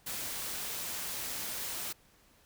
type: noise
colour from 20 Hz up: white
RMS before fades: -38 dBFS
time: 0.06-1.93 s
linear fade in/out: 10 ms
effects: pink hiss -64 dBFS RMS until 2.45 s